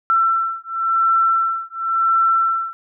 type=beating tone pair; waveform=sine; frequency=1342 / 1342.94 Hz; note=E6 / E6; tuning=+31 / +32 cents; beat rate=0.94 Hz; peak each=-18 dBFS; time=0.1-2.73 s; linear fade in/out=0 ms; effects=none